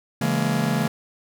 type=chord; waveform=45% pulse; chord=A# half-diminished seventh; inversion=first; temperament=just; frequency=139.85 / 167.82 / 209.8 / 233.1 Hz; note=C#3 / E3 / G#3 / A#3; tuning=+16 / +31 / +18 / 0 cents; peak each=-26 dBFS; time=0.21-0.88 s; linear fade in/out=5 ms; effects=none